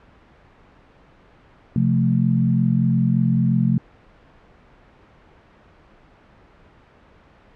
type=chord; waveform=sine; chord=F major; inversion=second; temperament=equal with one note detuned; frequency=131.34 / 174.61 / 220 Hz; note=C3 / F3 / A3; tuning=+7 / 0 / 0 cents; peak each=-19 / -20 / -20 dBFS; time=1.76-3.78 s; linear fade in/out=2 ms; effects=pink hiss -51 dBFS RMS until 7.55 s + low-pass 2000 Hz 12 dB/octave